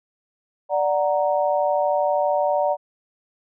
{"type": "chord", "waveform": "sine", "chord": "D augmented", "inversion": "none", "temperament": "equal", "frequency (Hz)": [587.3, 740, 932.3], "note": ["D5", "F#5", "A#5"], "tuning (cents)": [0, 0, 0], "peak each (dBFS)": [-20, -23, -25], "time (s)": [0.69, 2.77], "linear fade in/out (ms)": 50, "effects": []}